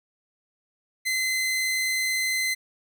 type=tone; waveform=sawtooth; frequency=2053 Hz; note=C7; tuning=33 cents flat; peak=-20 dBFS; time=1.05-2.55 s; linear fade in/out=20 ms; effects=none